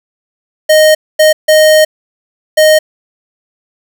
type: tone bursts at uneven times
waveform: square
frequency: 620 Hz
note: D#5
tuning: 6 cents flat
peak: -4 dBFS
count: 4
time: 0.69-0.95 / 1.19-1.33 / 1.48-1.85 / 2.57-2.79 s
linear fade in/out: 10 ms
effects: 7-bit